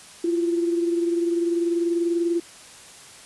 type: tone pair together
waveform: sine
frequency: 340 / 360.2 Hz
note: F4 / F#4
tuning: -46 / -46 cents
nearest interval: minor second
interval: 100 cents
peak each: -20 / -30 dBFS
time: 0.24-2.4 s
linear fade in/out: 5 ms
effects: white hiss -45 dBFS RMS until 3.25 s + resampled to 24000 Hz